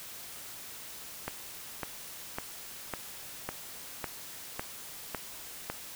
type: click train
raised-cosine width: 0.5 ms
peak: -18 dBFS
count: 9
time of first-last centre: 1.28-5.7 s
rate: 1.81 Hz
effects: white hiss -45 dBFS RMS until 5.95 s